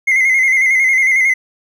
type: tone with vibrato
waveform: triangle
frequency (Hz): 2093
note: C7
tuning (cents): 0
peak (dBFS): -7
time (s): 0.07-1.34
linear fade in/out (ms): 10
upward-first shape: square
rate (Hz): 11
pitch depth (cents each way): 44
effects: tanh soft clip ceiling -4 dBFS